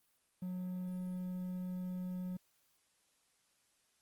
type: tone with quantisation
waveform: triangle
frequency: 182.2 Hz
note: F#3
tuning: 26 cents flat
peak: -36 dBFS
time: 0.42-2.37 s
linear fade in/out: 5 ms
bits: 11
effects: white hiss -75 dBFS RMS until 4.01 s + Opus 32 kbps